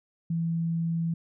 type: tone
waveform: sine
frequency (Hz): 166.1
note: E3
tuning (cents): +13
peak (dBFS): -25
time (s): 0.3-1.14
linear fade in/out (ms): 5
effects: none